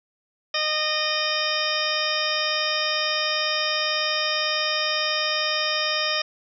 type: harmonic tone with a mistuned harmonic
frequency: 614 Hz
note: D#5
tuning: 23 cents flat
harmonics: 1 / 2 / 3 / 4 / 5 / 6 / 8 / 9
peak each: -30 / -30 / -30 / -30 / -30 / -30 / -30 / -30 dBFS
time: 0.54-6.22 s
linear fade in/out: 5 ms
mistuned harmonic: 8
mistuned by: +31 cents
effects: none